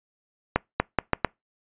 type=accelerating click train; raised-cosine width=0.5 ms; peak=-4 dBFS; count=5; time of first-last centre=0.56-1.247 s; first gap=240 ms; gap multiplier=0.78; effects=noise-tail reverb RT60 0.2 s tail -26 dB re dry + resampled to 8000 Hz